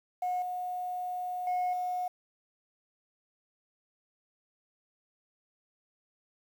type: tone with level steps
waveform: sine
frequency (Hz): 725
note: F#5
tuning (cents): -35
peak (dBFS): -27 / -32 / -25 / -29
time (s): 0.22-2.08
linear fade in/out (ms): 5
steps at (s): 0.42 / 1.47 / 1.73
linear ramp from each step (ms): 2
effects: tanh soft clip ceiling -26 dBFS + 9-bit